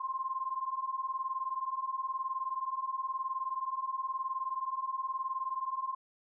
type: beating tone pair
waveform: sine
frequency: 1042 / 1061 Hz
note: C6 / C6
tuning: -7 / +24 cents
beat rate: 19 Hz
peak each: -37 / -35 dBFS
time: 0-5.95 s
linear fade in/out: 10 ms
effects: none